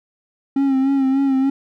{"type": "tone with vibrato", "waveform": "triangle", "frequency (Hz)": 270, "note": "C#4", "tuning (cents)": -45, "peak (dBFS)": -12, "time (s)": [0.56, 1.5], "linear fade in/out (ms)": 5, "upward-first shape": "sine", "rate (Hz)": 3.4, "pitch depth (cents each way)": 43, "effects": []}